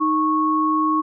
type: tone pair together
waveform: sine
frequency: 311.1 / 1102.2 Hz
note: D#4 / C#6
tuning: 0 / -10 cents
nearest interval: octave + minor seventh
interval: 2190 cents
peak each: -20 / -18 dBFS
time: 0-1.02 s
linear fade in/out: 20 ms
effects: none